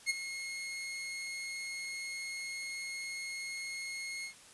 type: tone with ADSR envelope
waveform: sawtooth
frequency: 2159 Hz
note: C#7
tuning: 46 cents flat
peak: -23 dBFS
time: 0.06-4.34 s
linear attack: 38 ms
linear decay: 22 ms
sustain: -12 dB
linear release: 95 ms
effects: white hiss -56 dBFS RMS until 4.53 s + resampled to 24000 Hz